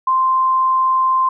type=tone; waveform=sine; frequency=1044 Hz; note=C6; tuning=4 cents flat; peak=-12 dBFS; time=0.07-1.29 s; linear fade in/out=5 ms; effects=none